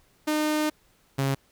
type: tone pair in turn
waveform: sawtooth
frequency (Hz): 305 / 136.49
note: D#4 / C#3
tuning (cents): -34 / -26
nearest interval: octave + major second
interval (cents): 1392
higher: first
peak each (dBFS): -19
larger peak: neither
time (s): 0.27-0.7 / 1.18-1.35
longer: first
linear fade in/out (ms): 10
effects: pink hiss -63 dBFS RMS until 1.51 s